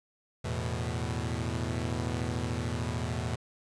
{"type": "chord", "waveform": "sawtooth", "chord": "E suspended fourth", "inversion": "none", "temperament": "equal", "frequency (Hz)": [82.41, 110, 123.47], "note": ["E2", "A2", "B2"], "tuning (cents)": [0, 0, 0], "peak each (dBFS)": -31, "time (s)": [0.44, 3.36], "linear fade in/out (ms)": 10, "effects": ["resampled to 22050 Hz", "9-bit"]}